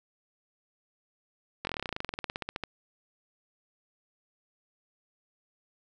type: slowing click train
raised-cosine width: 0.3 ms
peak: -17 dBFS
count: 24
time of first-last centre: 1.65-2.637 s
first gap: 21 ms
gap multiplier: 1.06
effects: none